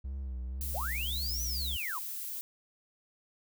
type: tone with vibrato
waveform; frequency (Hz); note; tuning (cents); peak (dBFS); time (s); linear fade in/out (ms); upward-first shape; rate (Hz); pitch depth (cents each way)
triangle; 64.9; C2; -13; -33; 0.04-1.77; 10; sine; 2; 81
type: noise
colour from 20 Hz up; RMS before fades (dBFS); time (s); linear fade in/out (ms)
violet; -39; 0.61-2.41; 0
type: linear two-way sweep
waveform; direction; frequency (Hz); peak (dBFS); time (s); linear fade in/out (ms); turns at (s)
sine; up then down; 481.5 to 6040 to 889; -35; 0.74-1.99; 10; 1.43
effects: none